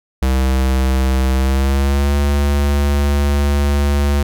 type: tone with pitch glide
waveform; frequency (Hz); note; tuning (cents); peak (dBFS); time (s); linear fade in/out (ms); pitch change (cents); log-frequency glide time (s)
square; 65.5 to 71.43; C2 to D2; +2 to -47; -13; 0.22-4.23; 5; +151; 1.35-2.16
effects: none